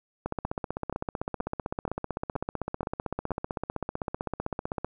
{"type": "two click trains", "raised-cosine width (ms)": 1, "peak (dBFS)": [-16, -18], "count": [73, 7], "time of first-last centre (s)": [[0.26, 4.846], [0.45, 3.307]], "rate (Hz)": [15.7, 2.1], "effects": []}